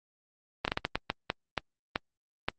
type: slowing click train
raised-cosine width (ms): 0.3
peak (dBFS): -11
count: 11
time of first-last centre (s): 0.65-2.485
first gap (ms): 29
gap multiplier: 1.38
effects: Opus 32 kbps